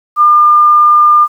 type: tone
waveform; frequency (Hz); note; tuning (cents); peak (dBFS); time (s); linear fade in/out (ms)
sine; 1203; D6; +41; -3; 0.16-1.28; 50
effects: 7-bit